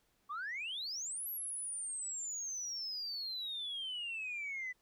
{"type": "exponential two-way sweep", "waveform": "sine", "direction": "up then down", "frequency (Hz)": [1115, 11840, 1976], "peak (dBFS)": -37, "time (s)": [0.29, 4.73], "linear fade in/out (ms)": 20, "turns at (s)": 1.28, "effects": ["tanh soft clip ceiling -35 dBFS", "pink hiss -75 dBFS RMS until 4.81 s"]}